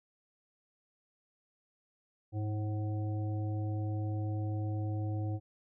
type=harmonic tone with a mistuned harmonic; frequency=106.9 Hz; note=A2; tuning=49 cents flat; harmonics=1 / 3 / 5 / 7; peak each=-32 / -41 / -48 / -48 dBFS; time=2.32-5.4 s; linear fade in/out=50 ms; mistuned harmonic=1; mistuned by=-45 cents; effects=none